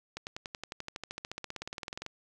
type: accelerating click train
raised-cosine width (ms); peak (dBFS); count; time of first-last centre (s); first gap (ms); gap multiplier
0.2; -21; 29; 0.17-2.064; 99; 0.97
effects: none